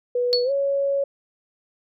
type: tone with pitch glide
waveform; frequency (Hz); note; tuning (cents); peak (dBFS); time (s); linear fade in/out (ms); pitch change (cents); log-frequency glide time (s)
sine; 490 to 556.4; B4 to C#5; -14 to +6; -19; 0.15-1.04; 5; +220; 0.44-0.51
type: tone with exponential decay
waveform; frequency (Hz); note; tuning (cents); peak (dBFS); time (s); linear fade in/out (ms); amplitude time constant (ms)
sine; 4410; C#8; -10; -15; 0.33-0.52; 0; 40
effects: none